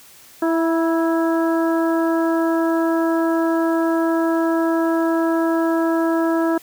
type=harmonic tone with a mistuned harmonic; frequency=329.6 Hz; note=E4; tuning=in tune; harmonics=1 / 2 / 3 / 4 / 5; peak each=-17 / -23 / -27 / -29 / -31 dBFS; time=0.42-6.58 s; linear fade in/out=5 ms; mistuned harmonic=3; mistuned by=-25 cents; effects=white hiss -46 dBFS RMS until 6.62 s